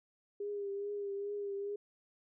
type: tone with vibrato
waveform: sine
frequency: 404 Hz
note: G#4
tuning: 48 cents flat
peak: -36 dBFS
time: 0.4-1.76 s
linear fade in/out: 5 ms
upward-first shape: triangle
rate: 2.4 Hz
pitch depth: 38 cents each way
effects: none

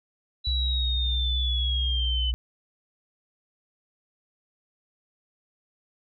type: linear sweep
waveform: sine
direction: down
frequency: 3951 to 3000 Hz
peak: -27 dBFS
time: 0.44-2.32 s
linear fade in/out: 20 ms
type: tone with pitch glide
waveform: sine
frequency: 64.1 to 59.12 Hz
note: C2 to A#1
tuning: -35 to +25 cents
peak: -24 dBFS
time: 0.47-2.34 s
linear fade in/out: 0 ms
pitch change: -140 cents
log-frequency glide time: 1.82-2.22 s
effects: none

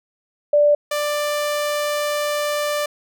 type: tone pair in turn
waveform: sine / sawtooth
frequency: 587.3 / 590.4 Hz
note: D5 / D5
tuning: 0 / +9 cents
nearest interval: unison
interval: 9 cents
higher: second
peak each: -11 / -16 dBFS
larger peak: first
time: 0.53-0.75 / 0.91-2.86 s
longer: second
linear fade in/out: 5 ms
effects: none

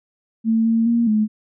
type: tone with pitch steps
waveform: sine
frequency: 224.5 / 227.1 / 234.1 / 214.5 Hz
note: A3 / A#3 / A#3 / A3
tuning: +35 / -45 / +8 / -44 cents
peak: -14 dBFS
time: 0.44-1.28 s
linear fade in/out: 50 ms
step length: 210 ms
effects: none

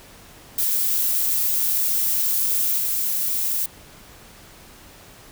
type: noise with level steps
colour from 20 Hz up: violet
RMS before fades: -21 / -23 dBFS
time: 0.58-3.66 s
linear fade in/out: 5 ms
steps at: 2.77 s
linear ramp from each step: 20 ms
effects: pink hiss -46 dBFS RMS until 5.31 s

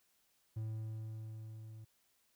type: tone with level ramp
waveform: triangle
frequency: 110 Hz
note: A2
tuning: in tune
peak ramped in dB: -35 to -47 dBFS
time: 0.56-1.85 s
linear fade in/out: 10 ms
effects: white hiss -75 dBFS RMS until 2.35 s

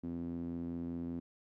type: tone with band-pass filter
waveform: sawtooth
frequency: 85.1 Hz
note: F2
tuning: 44 cents flat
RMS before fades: -40 dBFS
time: 0.03-1.2 s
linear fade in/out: 10 ms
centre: 250 Hz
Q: 3.7
effects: none

